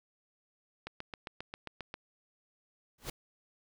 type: click train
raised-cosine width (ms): 0.3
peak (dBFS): -24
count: 9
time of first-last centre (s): 0.87-1.941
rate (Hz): 7.47
type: noise with exponential growth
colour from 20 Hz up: pink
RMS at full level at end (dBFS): -34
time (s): 2.98-3.1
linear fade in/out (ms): 5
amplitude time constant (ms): 26
effects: none